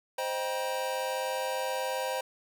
square chord, C minor seventh, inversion none, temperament equal with one note detuned, 523.3 / 622.3 / 784 / 956.9 Hz, C5 / Eb5 / G5 / Bb5, 0 / 0 / 0 / +45 cents, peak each -34 / -39 / -38 / -37 dBFS, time 0.18-2.21 s, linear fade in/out 5 ms, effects none

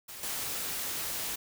white noise with level steps, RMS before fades -44 / -35 dBFS, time 0.08-1.36 s, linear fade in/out 10 ms, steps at 0.23 s, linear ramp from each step 2 ms, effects none

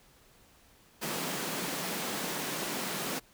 pink high-pass noise, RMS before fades -35 dBFS, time 1.01-3.2 s, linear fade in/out 20 ms, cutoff 150 Hz, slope 48 dB/octave, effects pink hiss -61 dBFS RMS until 3.33 s

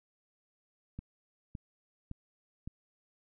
click train, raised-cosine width 5 ms, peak -28 dBFS, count 4, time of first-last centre 0.99-2.675 s, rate 1.78 Hz, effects none

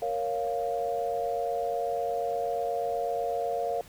sine chord, Bb minor, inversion none, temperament equal, 466.2 / 554.4 / 698.5 Hz, Bb4 / Db5 / F5, 0 / 0 / 0 cents, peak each -32 / -33 / -30 dBFS, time 0.02-3.81 s, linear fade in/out 2 ms, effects pink hiss -52 dBFS RMS until 3.88 s

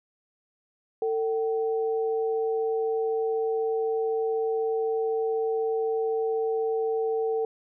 sine tone pair together, 448 / 765 Hz, A4 / G5, +31 / -42 cents, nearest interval major sixth, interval 927 cents, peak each -24 / -34 dBFS, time 1.02-7.45 s, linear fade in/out 2 ms, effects none

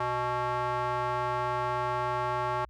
square tone with band-pass filter, 123.47 Hz, B2, in tune, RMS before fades -30 dBFS, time 0-2.65 s, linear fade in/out 5 ms, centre 1000 Hz, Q 2.3, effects added 60 Hz sine -51 dBFS peak until 2.69 s

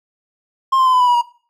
triangle tone with pitch steps, 1062 / 1043.2 / 1024.6 / 1006.5 / 988.6 / 971 / 953.8 Hz, C6 / C6 / C6 / B5 / B5 / B5 / A#5, +25 / -5 / -37 / +33 / +1 / -30 / +39 cents, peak -9 dBFS, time 0.72-1.217 s, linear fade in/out 10 ms, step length 71 ms, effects noise-tail reverb RT60 0.4 s tail -18 dB re dry

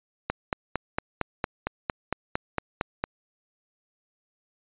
click train, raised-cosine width 0.5 ms, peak -10 dBFS, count 13, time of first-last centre 0.3-3.04 s, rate 4.38 Hz, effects resampled to 8000 Hz

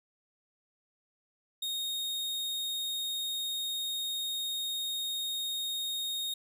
40% pulse tone, 3717 Hz, A#7, 6 cents flat, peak -31 dBFS, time 1.62-6.34 s, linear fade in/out 5 ms, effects 12-bit

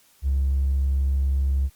triangle tone with tanh clipping, 68 Hz, C#2, 33 cents flat, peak -18 dBFS, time 0.22-1.7 s, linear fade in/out 50 ms, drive 1 dB, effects white hiss -58 dBFS RMS until 1.75 s + Opus 48 kbps

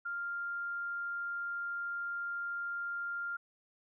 sine tone, 1396.9 Hz, F6, in tune, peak -35 dBFS, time 0.05-3.37 s, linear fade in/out 10 ms, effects none

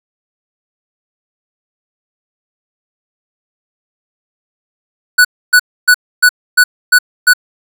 square tone bursts, 1480 Hz, F#6, in tune, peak -4 dBFS, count 7, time 5.18-7.336 s, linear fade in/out 10 ms, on 68 ms, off 280 ms, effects none

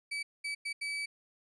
35% pulse tone bursts at uneven times, 2293 Hz, D7, 42 cents flat, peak -32 dBFS, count 4, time 0.11-0.23 / 0.44-0.55 / 0.65-0.73 / 0.81-1.06 s, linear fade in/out 10 ms, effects resampled to 22050 Hz

